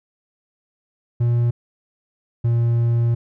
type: tone pair in turn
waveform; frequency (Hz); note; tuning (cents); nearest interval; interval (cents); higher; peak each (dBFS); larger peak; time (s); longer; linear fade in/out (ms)
triangle; 119.1 / 117.53; A#2 / A#2; +38 / +15; unison; 23; first; -13; neither; 1.2-1.51 / 2.44-3.15; second; 10
effects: none